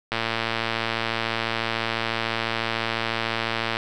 click train, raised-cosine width 0.3 ms, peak -8 dBFS, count 417, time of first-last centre 0.12-3.769 s, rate 114 Hz, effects none

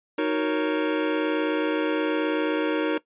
square chord, D# minor seventh, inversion none, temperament equal, 311.1 / 370 / 466.2 / 554.4 Hz, D#4 / F#4 / A#4 / C#5, 0 / 0 / 0 / 0 cents, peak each -26 / -31 / -28 / -31 dBFS, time 0.18-2.98 s, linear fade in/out 5 ms, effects noise-tail reverb RT60 0.1 s tail -18 dB re dry + resampled to 8000 Hz

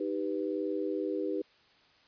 sine chord, Eb augmented, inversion none, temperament equal, 311.1 / 392 / 493.9 Hz, Eb4 / G4 / B4, 0 / 0 / 0 cents, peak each -34 / -34 / -36 dBFS, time 0-1.42 s, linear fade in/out 5 ms, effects white hiss -63 dBFS RMS until 2.07 s + resampled to 11025 Hz

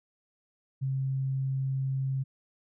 sine tone, 133.9 Hz, C3, 40 cents sharp, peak -27 dBFS, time 0.81-2.24 s, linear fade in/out 20 ms, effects none

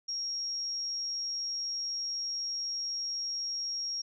sine tone, 5588 Hz, F8, in tune, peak -32 dBFS, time 0.08-4.02 s, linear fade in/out 10 ms, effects none

